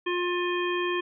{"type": "harmonic tone", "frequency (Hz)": 354.4, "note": "F4", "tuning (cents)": 25, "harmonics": [1, 3, 5, 7, 9], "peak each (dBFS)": [-27, -32, -34, -35, -37], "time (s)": [0.06, 1.01], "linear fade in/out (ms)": 10, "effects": []}